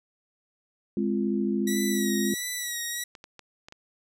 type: chord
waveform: sine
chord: F minor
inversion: first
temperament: equal with one note detuned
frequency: 207.7 / 261.6 / 345 Hz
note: Ab3 / C4 / F4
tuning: 0 / 0 / -21 cents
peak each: -26 / -30 / -29 dBFS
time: 0.97-2.34 s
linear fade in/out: 2 ms
type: tone with vibrato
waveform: 10% pulse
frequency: 1932 Hz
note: B6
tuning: 39 cents flat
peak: -21 dBFS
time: 1.67-3.04 s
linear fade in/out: 5 ms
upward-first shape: sine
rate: 1.5 Hz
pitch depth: 47 cents each way
type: clicks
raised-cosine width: 0.2 ms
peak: -27 dBFS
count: 5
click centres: 3.152 / 3.241 / 3.393 / 3.685 / 3.724 s
effects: none